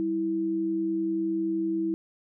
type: tone pair together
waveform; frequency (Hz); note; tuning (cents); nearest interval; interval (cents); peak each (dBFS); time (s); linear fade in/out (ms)
sine; 194.5 / 327.1; G3 / E4; -13 / -13; major sixth; 900; -35 / -25; 0-1.94; 0
effects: none